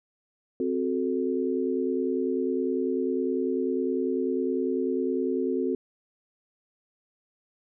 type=chord; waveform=sine; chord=F# diminished; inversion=second; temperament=equal; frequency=261.6 / 370 / 440 Hz; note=C4 / F#4 / A4; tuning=0 / 0 / 0 cents; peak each=-28 / -28 / -30 dBFS; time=0.6-5.75 s; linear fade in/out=2 ms; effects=none